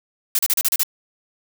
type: noise bursts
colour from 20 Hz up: blue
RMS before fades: -18 dBFS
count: 7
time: 0.35-0.833 s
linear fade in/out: 2 ms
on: 39 ms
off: 35 ms
effects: none